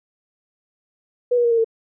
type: tone with pitch steps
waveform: sine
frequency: 490 / 480.2 / 470.6 / 461.2 / 451.9 Hz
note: B4 / B4 / A#4 / A#4 / A4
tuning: -14 / -49 / +16 / -19 / +46 cents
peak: -14 dBFS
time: 1.31-1.645 s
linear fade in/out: 10 ms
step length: 67 ms
effects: none